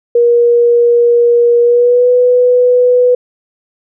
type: tone with pitch glide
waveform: sine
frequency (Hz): 475.6 to 494.9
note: A#4 to B4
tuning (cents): +35 to +4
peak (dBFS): -5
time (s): 0.15-3.15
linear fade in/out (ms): 5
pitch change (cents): +69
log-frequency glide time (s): 1.61-2.09
effects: none